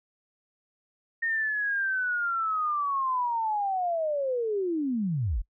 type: linear sweep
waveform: sine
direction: down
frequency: 1847 to 34.65 Hz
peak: -25 dBFS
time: 1.22-5.42 s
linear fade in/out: 10 ms
effects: noise-tail reverb RT60 0.1 s tail -23 dB re dry